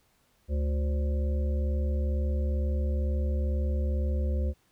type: harmonic tone with a mistuned harmonic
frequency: 72.2 Hz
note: D2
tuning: 29 cents flat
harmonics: 1 / 3 / 5 / 7 / 8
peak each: -25 / -38 / -42 / -40 / -45 dBFS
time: 0.48-4.54 s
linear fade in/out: 50 ms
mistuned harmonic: 7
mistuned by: +34 cents
effects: pink hiss -68 dBFS RMS until 4.71 s